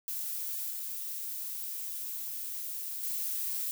violet noise with level steps, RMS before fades -36 / -38 / -34 dBFS, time 0.08-3.71 s, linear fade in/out 0 ms, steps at 0.7 / 3.03 s, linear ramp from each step 5 ms, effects none

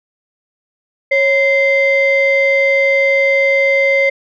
sine tone pair together, 547.9 / 2080 Hz, C#5 / C7, -20 / -11 cents, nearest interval octave + major seventh, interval 2309 cents, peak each -11 dBFS, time 1.11-4.1 s, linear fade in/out 10 ms, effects tanh soft clip ceiling -5 dBFS

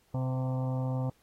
harmonic tone with a mistuned harmonic, 129.2 Hz, C3, 21 cents flat, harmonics 1 / 2 / 4 / 5 / 6 / 7 / 8 / 9, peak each -29 / -37 / -40 / -46 / -46 / -46 / -52 / -53 dBFS, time 0.14-1.1 s, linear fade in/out 5 ms, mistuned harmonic 5, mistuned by +29 cents, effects pink hiss -68 dBFS RMS until 1.22 s + AAC 48 kbps

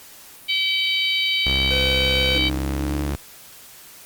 harmonic tone, 766 Hz, G5, 40 cents flat, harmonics 3 / 4 / 5 / 6, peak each -23 / -22 / -25 / -29 dBFS, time 0.48-2.5 s, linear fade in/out 20 ms
sawtooth tone with pitch glide, 66.9 to 70.76 Hz, C2 to C#2, +39 to +36 cents, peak -19 dBFS, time 1.46-3.16 s, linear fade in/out 5 ms, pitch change +97 cents, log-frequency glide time 2.59-2.94 s
square tone, 506 Hz, B4, 42 cents sharp, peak -26 dBFS, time 1.71-2.38 s, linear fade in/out 2 ms
sine tone with tremolo, 306.4 Hz, D#4, 27 cents flat, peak -26 dBFS, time 2.35-3.12 s, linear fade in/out 5 ms, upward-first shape square, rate 2.2 Hz, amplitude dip 30%
effects white hiss -44 dBFS RMS until 4.05 s + Opus 48 kbps

